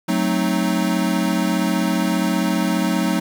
square chord, F# diminished seventh, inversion none, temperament equal, 185 / 220 / 261.6 / 311.1 Hz, F#3 / A3 / C4 / Eb4, 0 / 0 / 0 / 0 cents, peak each -22 / -24 / -26 / -24 dBFS, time 0.08-3.2 s, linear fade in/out 10 ms, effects 8-bit

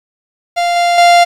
45% pulse tone with level steps, 696 Hz, F5, 6 cents flat, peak -11 / -9 / -4 dBFS, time 0.56-1.25 s, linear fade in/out 20 ms, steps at 0.76 / 0.98 s, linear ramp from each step 2 ms, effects low-pass 7000 Hz 12 dB/octave + 7-bit

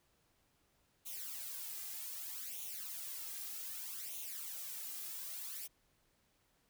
blue noise with flanger, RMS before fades -45 dBFS, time 1.05-5.68 s, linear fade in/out 20 ms, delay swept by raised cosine 0.3 to 2.5 ms, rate 0.64 Hz, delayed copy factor +0.7, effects pink hiss -75 dBFS RMS until 6.69 s

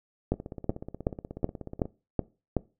two click trains, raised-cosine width 2 ms, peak -24 / -11 dBFS, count 26 / 7, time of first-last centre 0.34-1.855 / 0.32-2.567 s, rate 16.5 / 2.67 Hz, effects noise-tail reverb RT60 0.3 s tail -21 dB re dry

